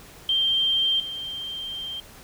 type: tone pair in turn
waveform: sine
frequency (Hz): 3158 / 3158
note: G7 / G7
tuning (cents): +12 / +12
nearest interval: unison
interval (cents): 0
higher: neither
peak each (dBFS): -19 / -30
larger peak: first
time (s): 0.29-1 / 1-2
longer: second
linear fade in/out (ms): 2
effects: pink hiss -47 dBFS RMS until 2.23 s